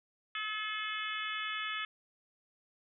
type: harmonic tone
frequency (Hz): 429.6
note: A4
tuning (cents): -41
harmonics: 3 / 4 / 5 / 6 / 7 / 8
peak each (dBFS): -40 / -41 / -42 / -43 / -43 / -44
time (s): 0.35-1.85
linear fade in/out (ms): 2
effects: none